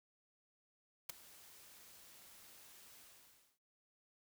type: noise with ADSR envelope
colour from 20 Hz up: white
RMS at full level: -39 dBFS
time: 1.09-3.59 s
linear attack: 8 ms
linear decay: 6 ms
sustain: -21 dB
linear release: 610 ms
effects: none